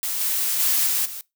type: noise with level steps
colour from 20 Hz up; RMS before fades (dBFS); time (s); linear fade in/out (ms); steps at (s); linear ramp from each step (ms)
blue; -26 / -23 / -20 / -22 / -34; 0.03-1.21; 0; 0.2 / 0.59 / 0.86 / 1.05; 10
effects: noise-tail reverb RT60 0.2 s tail -22 dB re dry